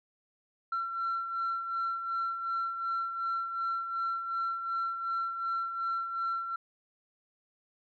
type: beating tone pair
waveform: sine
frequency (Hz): 1353 / 1355.7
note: E6 / E6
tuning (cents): +45 / +48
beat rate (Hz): 2.7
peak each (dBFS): -38 / -30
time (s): 0.72-6.56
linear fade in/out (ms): 5
effects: tanh soft clip ceiling -26 dBFS